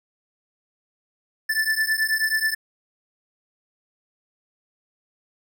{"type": "beating tone pair", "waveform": "square", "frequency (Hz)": [1753, 1762.3], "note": ["A6", "A6"], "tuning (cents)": [-7, 2], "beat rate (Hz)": 9.3, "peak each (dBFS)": -24, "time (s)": [1.49, 2.55], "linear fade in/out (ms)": 10, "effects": []}